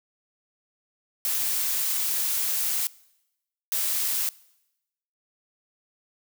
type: noise bursts at uneven times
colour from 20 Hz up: blue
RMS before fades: -26 dBFS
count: 2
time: 1.25-2.87 / 3.72-4.29 s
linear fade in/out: 0 ms
effects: noise-tail reverb RT60 0.9 s tail -22 dB re dry